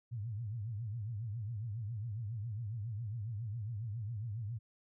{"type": "tone with vibrato", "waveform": "sine", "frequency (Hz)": 110, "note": "A2", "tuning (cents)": 0, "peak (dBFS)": -37, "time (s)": [0.11, 4.59], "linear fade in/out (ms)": 20, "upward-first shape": "triangle", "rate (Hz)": 7.3, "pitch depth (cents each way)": 220, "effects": []}